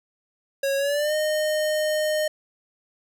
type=tone with pitch glide; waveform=square; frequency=550 to 613.8 Hz; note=C#5 to D#5; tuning=-14 to -24 cents; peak=-22 dBFS; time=0.63-2.28 s; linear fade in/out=5 ms; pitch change=+190 cents; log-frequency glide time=0.77-1.14 s; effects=none